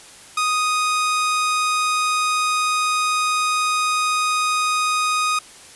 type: tone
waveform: sawtooth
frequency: 1244.5 Hz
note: D#6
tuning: in tune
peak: -14 dBFS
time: 0.37-5.39 s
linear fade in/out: 5 ms
effects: white hiss -43 dBFS RMS until 5.75 s + resampled to 24000 Hz